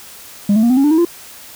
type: tone with pitch steps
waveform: sine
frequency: 203.1 / 218.9 / 236 / 254.4 / 274.3 / 295.6 / 318.7 / 343.6 Hz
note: G#3 / A3 / A#3 / C4 / C#4 / D4 / D#4 / F4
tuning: -38 / -9 / +22 / -48 / -18 / +11 / +42 / -28 cents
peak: -6 dBFS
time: 0.49-1.05 s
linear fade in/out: 5 ms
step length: 70 ms
effects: tanh soft clip ceiling -8 dBFS + white hiss -37 dBFS RMS until 1.55 s